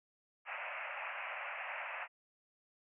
white band-pass noise, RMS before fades -43 dBFS, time 0.45-2.08 s, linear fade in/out 50 ms, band 550 to 2700 Hz, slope 96 dB/octave, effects none

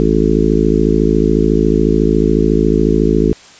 harmonic tone, 54 Hz, A1, 32 cents flat, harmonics 1 / 3 / 4 / 5 / 6 / 7 / 8, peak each -17 / -17 / -17 / -17 / -17 / -17 / -17 dBFS, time 0-3.33 s, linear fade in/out 0 ms, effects white hiss -40 dBFS RMS until 3.59 s + resampled to 16000 Hz

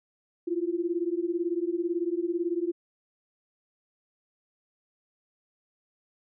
sine beating tone pair, 335.5 / 353.5 Hz, E4 / F4, +31 / +21 cents, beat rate 18 Hz, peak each -29 dBFS, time 0.47-2.72 s, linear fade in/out 10 ms, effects none

